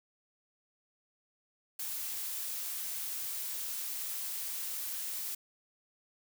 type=noise; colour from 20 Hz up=blue; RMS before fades=-38 dBFS; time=1.79-5.35 s; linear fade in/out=5 ms; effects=none